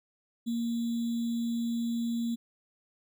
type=tone with sample-and-hold; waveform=sine; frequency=233.1 Hz; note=A#3; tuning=in tune; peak=-28 dBFS; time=0.46-2.36 s; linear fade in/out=20 ms; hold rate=3675 Hz; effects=none

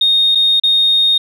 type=tone with dropouts; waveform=sine; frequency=3700 Hz; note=A#7; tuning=14 cents flat; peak=-8 dBFS; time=0.01-1.18 s; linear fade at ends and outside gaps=5 ms; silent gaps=0.35-0.354 / 0.599-0.635 s; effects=tanh soft clip ceiling -4 dBFS

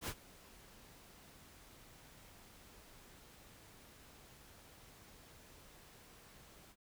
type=noise with ADSR envelope; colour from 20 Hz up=pink; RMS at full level=-39 dBFS; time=0.01-6.76 s; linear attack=66 ms; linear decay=64 ms; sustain=-21 dB; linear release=56 ms; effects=none

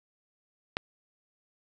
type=click; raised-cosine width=0.3 ms; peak=-12 dBFS; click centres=0.769 s; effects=none

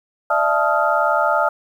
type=tone cluster; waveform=sine; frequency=595 / 673 / 872 / 1256 / 1388 Hz; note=D5 / E5 / A5 / D#6 / F6; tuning=+22 / +36 / -16 / +16 / -11 cents; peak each=-21 dBFS; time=0.3-1.49 s; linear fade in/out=5 ms; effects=8-bit

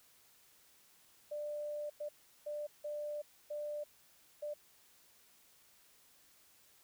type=tone bursts at uneven times; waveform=sine; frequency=593 Hz; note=D5; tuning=17 cents sharp; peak=-38 dBFS; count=6; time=1.31-1.9 / 2-2.09 / 2.46-2.67 / 2.84-3.22 / 3.5-3.84 / 4.42-4.54 s; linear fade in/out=10 ms; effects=white hiss -66 dBFS RMS until 6.83 s

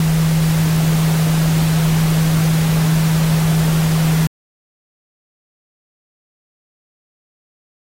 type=tone in noise; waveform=sine; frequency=160 Hz; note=D#3; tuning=49 cents sharp; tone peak=-12 dBFS; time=0-4.27 s; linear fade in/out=2 ms; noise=pink; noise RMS=-25 dBFS; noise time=0-4.27 s; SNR=+10 dB; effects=AAC 48 kbps

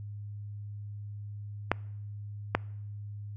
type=clicks; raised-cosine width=0.5 ms; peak=-8 dBFS; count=2; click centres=1.716 / 2.55 s; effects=noise-tail reverb RT60 0.8 s tail -26 dB re dry + added 103 Hz sine -38 dBFS peak until 3.36 s

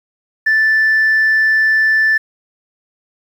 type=tone; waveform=sine; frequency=1760 Hz; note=A6; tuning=in tune; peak=-8 dBFS; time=0.46-2.18 s; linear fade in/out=10 ms; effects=tanh soft clip ceiling -7 dBFS + 7-bit

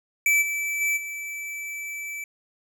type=tone with level steps; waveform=square; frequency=2315 Hz; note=D7; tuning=25 cents flat; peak=-18 / -26 / -22 / -32 dBFS; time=0.26-2.24 s; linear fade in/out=2 ms; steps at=0.41 / 0.8 / 0.96 s; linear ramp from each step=20 ms; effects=none

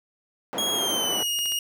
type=band-pass noise; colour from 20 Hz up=white; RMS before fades=-32 dBFS; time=0.53-1.23 s; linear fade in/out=0 ms; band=230 to 750 Hz; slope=12 dB/octave
type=tone with pitch glide; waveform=sawtooth; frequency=3289 to 2863 Hz; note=G#7 to F7; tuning=-18 to +42 cents; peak=-21 dBFS; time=0.58-1.59 s; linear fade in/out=2 ms; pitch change=-240 cents; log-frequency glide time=0.73-1.29 s
type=clicks; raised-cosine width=0.2 ms; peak=-22 dBFS; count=3; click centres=1.389 / 1.458 / 1.521 s
effects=none

